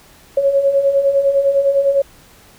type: beating tone pair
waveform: sine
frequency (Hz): 546 / 555.9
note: C#5 / C#5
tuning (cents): -26 / +5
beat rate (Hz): 9.9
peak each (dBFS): -19 / -12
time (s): 0.37-2.02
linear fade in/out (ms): 5
effects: pink hiss -46 dBFS RMS until 2.58 s